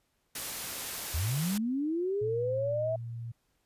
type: noise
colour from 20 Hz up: white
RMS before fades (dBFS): -37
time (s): 0.35-1.58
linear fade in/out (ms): 5
type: linear sweep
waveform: sine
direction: up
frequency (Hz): 69.4 to 659.3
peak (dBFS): -28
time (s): 1.14-2.96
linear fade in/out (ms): 5
type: tone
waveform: sine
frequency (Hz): 116.54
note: A#2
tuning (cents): 0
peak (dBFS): -36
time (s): 2.21-3.32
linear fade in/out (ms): 10
effects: pink hiss -75 dBFS RMS until 3.65 s + resampled to 32000 Hz